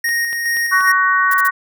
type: tone with tremolo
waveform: square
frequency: 1864.7 Hz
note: A#6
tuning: in tune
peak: -16 dBFS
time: 0.04-0.92 s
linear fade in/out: 5 ms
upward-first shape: square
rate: 2.4 Hz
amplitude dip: 35%
type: click train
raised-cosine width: 0.3 ms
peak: -18 dBFS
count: 4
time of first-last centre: 0.09-0.808 s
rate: 4.18 Hz
type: harmonic tone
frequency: 374.4 Hz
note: F#4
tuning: 20 cents sharp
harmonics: 3 / 4 / 5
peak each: -15 / -16 / -17 dBFS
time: 0.71-1.51 s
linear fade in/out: 20 ms
type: noise bursts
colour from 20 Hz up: violet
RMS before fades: -24 dBFS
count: 3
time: 1.31-1.477 s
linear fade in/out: 5 ms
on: 31 ms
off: 37 ms
effects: none